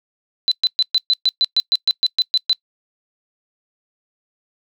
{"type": "tone bursts", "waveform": "sine", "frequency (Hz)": 4019, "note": "B7", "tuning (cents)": 30, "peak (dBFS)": -12, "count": 14, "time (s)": [0.48, 2.53], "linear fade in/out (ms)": 0, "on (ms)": 35, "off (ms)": 120, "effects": ["noise-tail reverb RT60 0.1 s tail -26 dB re dry"]}